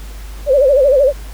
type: tone with vibrato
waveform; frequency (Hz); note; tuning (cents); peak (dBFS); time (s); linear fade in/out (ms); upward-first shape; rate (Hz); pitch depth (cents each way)
sine; 547; C#5; -23; -7; 0.46-1.13; 50; sine; 13; 130
effects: added 50 Hz sine -27 dBFS peak until 1.33 s + pink hiss -39 dBFS RMS until 1.33 s